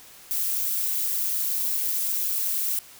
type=noise with amplitude modulation; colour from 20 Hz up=violet; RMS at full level=-23 dBFS; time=0.31-2.79 s; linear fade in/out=0 ms; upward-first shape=sine; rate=194 Hz; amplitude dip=65%; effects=white hiss -48 dBFS RMS until 2.99 s